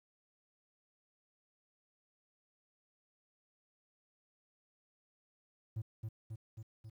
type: tone with echo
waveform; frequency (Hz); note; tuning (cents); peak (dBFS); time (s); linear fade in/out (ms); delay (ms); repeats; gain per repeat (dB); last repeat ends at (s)
triangle; 110; A2; 0; -33; 5.76-5.82; 10; 270; 4; -3; 6.9
effects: tanh soft clip ceiling -30 dBFS + 12-bit